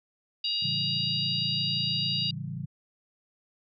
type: harmonic tone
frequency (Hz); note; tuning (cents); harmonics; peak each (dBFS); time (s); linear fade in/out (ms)
950; A#5; +33; 3 / 4 / 5; -31 / -31 / -31; 0.44-2.31; 5
type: chord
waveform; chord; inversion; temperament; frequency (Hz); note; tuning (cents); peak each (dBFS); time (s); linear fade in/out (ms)
sine; A dominant seventh; none; equal; 110 / 138.59 / 164.81 / 196; A2 / C#3 / E3 / G3; 0 / 0 / 0 / 0; -40 / -36 / -37 / -42; 0.62-2.66; 10
effects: none